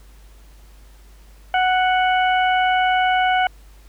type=harmonic tone; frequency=740 Hz; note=F#5; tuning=in tune; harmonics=1 / 2 / 3 / 4; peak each=-16 / -22 / -26 / -28 dBFS; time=1.54-3.47 s; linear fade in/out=2 ms; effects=added 50 Hz sine -43 dBFS peak until 3.88 s + pink hiss -54 dBFS RMS until 3.88 s